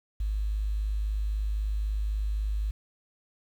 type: tone with quantisation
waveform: sine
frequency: 51.91 Hz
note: G#1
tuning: in tune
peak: -26 dBFS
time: 0.2-2.71 s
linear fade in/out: 5 ms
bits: 9
effects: none